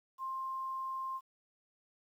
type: tone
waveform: sine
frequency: 1056 Hz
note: C6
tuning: 16 cents sharp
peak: -36 dBFS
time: 0.18-1.21 s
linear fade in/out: 50 ms
effects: 11-bit